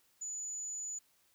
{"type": "tone", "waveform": "sine", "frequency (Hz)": 6940, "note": "A8", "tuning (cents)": -25, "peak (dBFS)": -38, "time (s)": [0.21, 0.99], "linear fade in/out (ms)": 10, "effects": ["white hiss -71 dBFS RMS until 1.34 s"]}